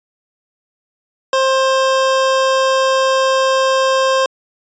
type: tone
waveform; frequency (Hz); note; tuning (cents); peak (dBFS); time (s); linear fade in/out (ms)
25% pulse; 529; C5; +19; -8; 1.33-4.26; 2
effects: resampled to 16000 Hz